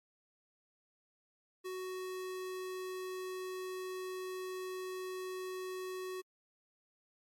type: tone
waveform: square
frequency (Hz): 371.4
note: F#4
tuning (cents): +7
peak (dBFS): -40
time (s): 1.64-6.22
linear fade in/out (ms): 20
effects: MP3 64 kbps